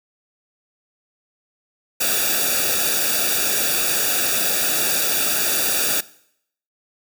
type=noise with comb filter; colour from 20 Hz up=white; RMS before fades=-20 dBFS; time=2-6.01 s; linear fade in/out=10 ms; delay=0.96 ms; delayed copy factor=-0.95; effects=noise-tail reverb RT60 0.7 s tail -20 dB re dry